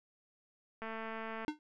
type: click train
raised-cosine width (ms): 0.5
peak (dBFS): -28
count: 141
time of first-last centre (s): 0.82-1.448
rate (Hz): 223
type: tone with exponential decay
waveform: square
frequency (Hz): 302.9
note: D#4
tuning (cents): -46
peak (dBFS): -30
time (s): 1.48-1.59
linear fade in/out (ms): 1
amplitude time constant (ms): 23
effects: low-pass 4000 Hz 12 dB/octave

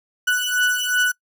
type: beating tone pair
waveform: 35% pulse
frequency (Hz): 1480 / 1482.7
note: F#6 / F#6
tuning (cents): 0 / +3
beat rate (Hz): 2.7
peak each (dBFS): -19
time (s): 0.27-1.12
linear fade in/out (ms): 10
effects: noise-tail reverb RT60 0.1 s tail -24 dB re dry

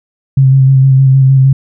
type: tone with vibrato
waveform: sine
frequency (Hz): 133.7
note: C3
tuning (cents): +38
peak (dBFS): -3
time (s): 0.37-1.53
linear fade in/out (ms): 5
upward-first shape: square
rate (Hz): 6.5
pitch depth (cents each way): 19
effects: none

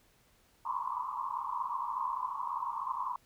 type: band-pass noise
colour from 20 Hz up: white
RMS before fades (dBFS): -36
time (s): 0.65-3.16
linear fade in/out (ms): 2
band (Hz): 940 to 1100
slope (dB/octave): 96
effects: pink hiss -67 dBFS RMS until 3.25 s

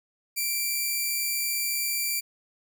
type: tone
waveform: 5% pulse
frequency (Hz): 2349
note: D7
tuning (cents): 0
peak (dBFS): -16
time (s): 0.36-2.21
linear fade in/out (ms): 20
effects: none

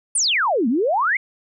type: exponential two-way sweep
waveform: sine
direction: down then up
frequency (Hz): 9880 to 215.2 to 2234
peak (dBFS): -16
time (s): 0.15-1.17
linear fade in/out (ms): 5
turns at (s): 0.68
effects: none

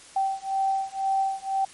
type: beating tone pair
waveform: sine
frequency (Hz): 775 / 777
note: G5 / G5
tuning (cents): -20 / -16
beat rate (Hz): 2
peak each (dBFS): -26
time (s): 0.16-1.65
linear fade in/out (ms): 5
effects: white hiss -48 dBFS RMS until 1.73 s + MP3 48 kbps

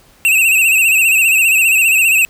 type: tone with vibrato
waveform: square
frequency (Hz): 2637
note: E7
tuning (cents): 0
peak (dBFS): -9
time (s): 0.25-2.25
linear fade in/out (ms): 0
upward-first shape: sine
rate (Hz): 15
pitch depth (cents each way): 80
effects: pink hiss -48 dBFS RMS until 2.29 s

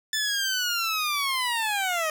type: linear sweep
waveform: 15% pulse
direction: down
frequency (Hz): 1760 to 613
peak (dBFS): -18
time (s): 0.13-2.1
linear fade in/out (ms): 2
effects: none

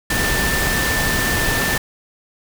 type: tone in noise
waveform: sine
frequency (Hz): 1779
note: A6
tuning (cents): +19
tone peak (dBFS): -21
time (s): 0.1-1.78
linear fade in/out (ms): 5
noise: pink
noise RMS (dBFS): -20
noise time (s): 0.1-1.78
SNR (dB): -4
effects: none

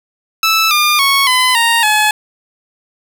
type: tone with pitch steps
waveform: 15% pulse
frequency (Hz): 1314 / 1204.9 / 1104.9 / 1013.2 / 929.1 / 852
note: E6 / D6 / C#6 / B5 / A#5 / G#5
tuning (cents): -6 / +44 / -6 / +44 / -6 / +44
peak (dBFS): -3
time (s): 0.43-2.11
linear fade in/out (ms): 2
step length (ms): 280
effects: none

